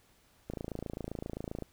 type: click train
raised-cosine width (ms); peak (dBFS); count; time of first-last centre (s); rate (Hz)
2; -24; 32; 0.5-1.623; 27.6
effects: pink hiss -66 dBFS RMS until 1.72 s